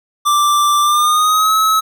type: tone with pitch glide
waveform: square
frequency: 1176 to 1289.9 Hz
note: D6 to E6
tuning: +2 to -38 cents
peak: -11 dBFS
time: 0.25-1.81 s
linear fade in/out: 20 ms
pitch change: +160 cents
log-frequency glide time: 0.81-1.54 s
effects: none